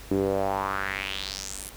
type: tone with band-pass filter sweep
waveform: sawtooth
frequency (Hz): 97.2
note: G2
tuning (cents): -14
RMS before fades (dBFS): -29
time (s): 0.11-1.7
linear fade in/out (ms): 5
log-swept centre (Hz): 320 to 11000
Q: 3.4
effects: added 50 Hz sine -44 dBFS peak until 1.76 s + pink hiss -46 dBFS RMS until 1.76 s